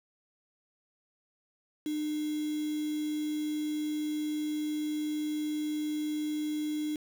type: tone with quantisation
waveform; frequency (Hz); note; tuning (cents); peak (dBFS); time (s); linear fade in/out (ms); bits
sine; 302.9; D#4; -46; -30; 1.86-6.96; 2; 7
effects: none